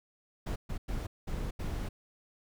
brown noise bursts at uneven times, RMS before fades -35 dBFS, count 5, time 0.46-0.56 / 0.69-0.78 / 0.88-1.07 / 1.27-1.51 / 1.59-1.89 s, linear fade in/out 10 ms, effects none

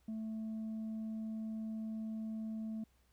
sine tone with tanh clipping, 220 Hz, A3, in tune, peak -39 dBFS, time 0.08-2.84 s, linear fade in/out 5 ms, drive 2 dB, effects added 62 Hz sine -70 dBFS peak until 3.12 s + pink hiss -75 dBFS RMS until 3.12 s

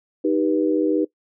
sine chord, Eb augmented, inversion none, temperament equal with one note detuned, 311.1 / 392 / 486.8 Hz, Eb4 / G4 / B4, 0 / 0 / -25 cents, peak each -19 / -23 / -23 dBFS, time 0.24-1.05 s, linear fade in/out 10 ms, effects noise-tail reverb RT60 0.1 s tail -19 dB re dry

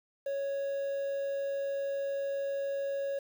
triangle tone with quantisation, 554.4 Hz, C#5, in tune, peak -29 dBFS, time 0.26-3.19 s, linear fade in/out 5 ms, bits 9, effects none

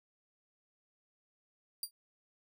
15% pulse tone with exponential decay, 4745 Hz, D8, 17 cents sharp, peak -25 dBFS, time 1.83-1.91 s, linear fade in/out 2 ms, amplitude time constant 16 ms, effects none

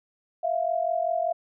sine tone pair together, 655 / 700.2 Hz, E5 / F5, -11 / +4 cents, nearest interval minor second, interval 115 cents, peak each -26 dBFS, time 0.43-1.33 s, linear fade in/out 10 ms, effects none

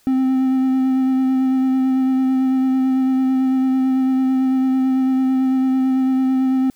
triangle tone with vibrato, 261.6 Hz, C4, in tune, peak -12 dBFS, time 0.07-6.7 s, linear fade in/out 0 ms, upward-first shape sine, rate 9 Hz, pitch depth 14 cents each way, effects white hiss -57 dBFS RMS until 6.75 s

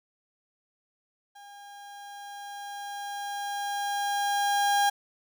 35% pulse tone with level ramp, 810 Hz, G#5, 43 cents flat, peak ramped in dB -45 to -19 dBFS, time 1.35-4.9 s, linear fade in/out 10 ms, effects none

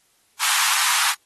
pink high-pass noise, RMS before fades -20 dBFS, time 0.39-1.15 s, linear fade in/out 50 ms, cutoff 890 Hz, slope 48 dB/octave, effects white hiss -62 dBFS RMS until 1.25 s + AAC 32 kbps

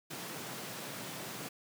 pink high-pass noise, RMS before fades -43 dBFS, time 0.1-1.49 s, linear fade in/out 10 ms, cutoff 120 Hz, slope 48 dB/octave, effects none

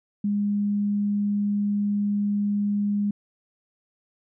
sine tone, 204.6 Hz, G#3, 26 cents flat, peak -21 dBFS, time 0.24-3.11 s, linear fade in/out 5 ms, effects none

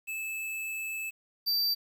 square tone pair in turn, 2616 / 4661 Hz, E7 / D8, -14 / -14 cents, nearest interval minor seventh, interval 1000 cents, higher second, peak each -34 / -26 dBFS, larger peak second, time 0.07-1.11 / 1.46-1.75 s, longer first, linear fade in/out 20 ms, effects 10-bit

